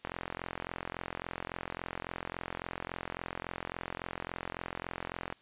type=click train; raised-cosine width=0.5 ms; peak=-21 dBFS; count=231; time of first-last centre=0.05-5.325 s; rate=43.6 Hz; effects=white hiss -63 dBFS RMS until 5.41 s + resampled to 8000 Hz